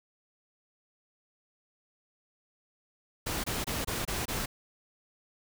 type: noise bursts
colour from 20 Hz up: pink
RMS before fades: -33 dBFS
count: 6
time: 3.26-4.46 s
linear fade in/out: 10 ms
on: 180 ms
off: 24 ms
effects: none